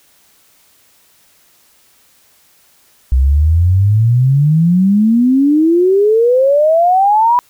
sine exponential sweep, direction up, 62.5 to 991 Hz, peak -7 dBFS, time 3.12-7.39 s, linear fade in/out 0 ms, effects white hiss -51 dBFS RMS until 7.49 s

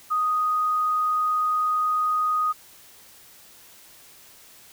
sine tone, 1244.5 Hz, D#6, in tune, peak -20 dBFS, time 0.1-2.53 s, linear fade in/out 20 ms, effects white hiss -50 dBFS RMS until 4.72 s

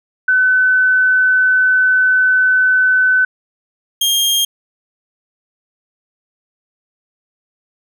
sine / sawtooth tone pair in turn, 1511 / 3220 Hz, F#6 / G7, +36 / +46 cents, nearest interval octave + minor second, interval 1310 cents, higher second, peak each -9 dBFS, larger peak neither, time 0.28-3.25 / 4.01-4.45 s, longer first, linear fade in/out 5 ms, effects none

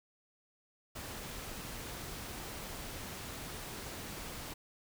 pink noise, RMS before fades -44 dBFS, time 0.95-4.54 s, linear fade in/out 10 ms, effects none

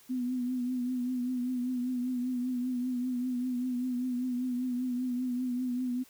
sine tone with vibrato, 249.8 Hz, B3, 20 cents sharp, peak -29 dBFS, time 0.09-6.04 s, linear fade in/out 20 ms, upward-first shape triangle, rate 5.1 Hz, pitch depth 55 cents each way, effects white hiss -59 dBFS RMS until 6.09 s

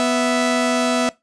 sawtooth tone pair together, 247.1 / 659.3 Hz, B3 / E5, +1 / 0 cents, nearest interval octave + perfect fourth, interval 1699 cents, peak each -15 dBFS, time 0-1.09 s, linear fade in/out 0 ms, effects noise-tail reverb RT60 0.2 s tail -21 dB re dry + resampled to 22050 Hz

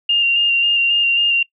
sine tone with vibrato, 2794 Hz, F7, in tune, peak -12 dBFS, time 0.09-1.43 s, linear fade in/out 5 ms, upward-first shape square, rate 3.7 Hz, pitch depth 17 cents each way, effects noise-tail reverb RT60 0.1 s tail -22 dB re dry

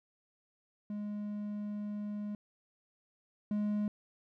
triangle tone pair in turn, 207.7 / 208.6 Hz, G#3 / G#3, 0 / +8 cents, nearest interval unison, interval 8 cents, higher second, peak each -34 / -28 dBFS, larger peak second, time 0.9-2.35 / 3.51-3.88 s, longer first, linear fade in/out 2 ms, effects none

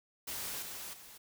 white noise with level steps, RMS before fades -40 / -44 / -53 dBFS, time 0.27-1.18 s, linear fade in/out 10 ms, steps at 0.62 / 0.93 s, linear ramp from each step 5 ms, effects none

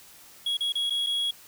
triangle tone with dropouts, 3323 Hz, G#7, in tune, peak -23 dBFS, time 0.46-1.31 s, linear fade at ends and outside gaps 5 ms, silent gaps 0.571-0.606 / 0.723-0.753 / 0.898-0.905 / 1.064-1.068 s, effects white hiss -51 dBFS RMS until 1.47 s

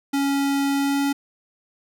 square tone with pitch glide, 278.5 to 280.1 Hz, C#4 to C#4, +8 to +18 cents, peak -20 dBFS, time 0.13-1.13 s, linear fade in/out 10 ms, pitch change +10 cents, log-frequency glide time 0.76-1.01 s, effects none

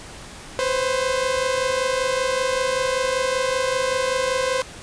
sawtooth tone pair together, 505.8 / 531 Hz, B4 / C5, +41 / +25 cents, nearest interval minor second, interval 84 cents, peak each -19 dBFS, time 0.59-4.62 s, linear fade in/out 0 ms, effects pink hiss -39 dBFS RMS until 4.82 s + resampled to 22050 Hz

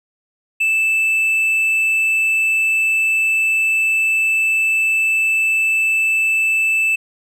triangle tone, 2637 Hz, E7, in tune, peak -12 dBFS, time 0.6-6.96 s, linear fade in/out 10 ms, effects none

